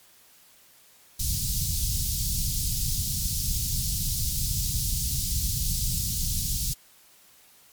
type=band-stop noise; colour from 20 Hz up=pink; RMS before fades=-27 dBFS; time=1.19-6.74 s; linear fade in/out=10 ms; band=150 to 4500 Hz; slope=24 dB/octave; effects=white hiss -56 dBFS RMS until 7.72 s + MP3 96 kbps